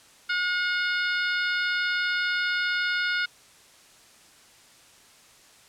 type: harmonic tone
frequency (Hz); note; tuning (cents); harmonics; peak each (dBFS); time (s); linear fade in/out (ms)
721; F#5; -45; 2 / 3 / 4 / 5 / 6 / 7; -25 / -32 / -35 / -35 / -37 / -39; 0.29-3.26; 10
effects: white hiss -54 dBFS RMS until 5.68 s + low-pass 9000 Hz 12 dB/octave